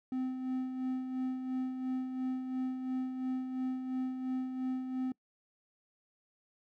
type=tone with tremolo; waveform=triangle; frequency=257.8 Hz; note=C4; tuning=26 cents flat; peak=-29 dBFS; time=0.12-5.12 s; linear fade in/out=2 ms; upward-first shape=sine; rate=2.9 Hz; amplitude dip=50%; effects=noise-tail reverb RT60 0.1 s tail -24 dB re dry